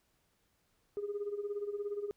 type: tone with tremolo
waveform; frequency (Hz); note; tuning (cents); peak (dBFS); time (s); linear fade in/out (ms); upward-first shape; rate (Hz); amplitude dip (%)
sine; 409.6; G#4; -24; -31; 0.97-2.11; 0; sine; 17; 75
effects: tanh soft clip ceiling -30 dBFS + pink hiss -75 dBFS RMS until 2.16 s